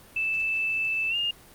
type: tone with pitch glide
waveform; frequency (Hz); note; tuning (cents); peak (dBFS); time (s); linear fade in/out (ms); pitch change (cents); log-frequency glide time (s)
sine; 2637 to 2826; E7 to F7; 0 to +20; -24; 0.16-1.31; 5; +120; 1.09-1.16
effects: pink hiss -51 dBFS RMS until 1.54 s + Opus 32 kbps